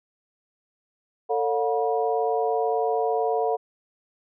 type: tone cluster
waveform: sine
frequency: 447.8 / 566 / 719 / 967 Hz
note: A4 / C#5 / F#5 / B5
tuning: +30 / +36 / -50 / -37 cents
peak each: -24 / -31 / -25 / -32 dBFS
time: 1.29-3.57 s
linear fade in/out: 20 ms
effects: none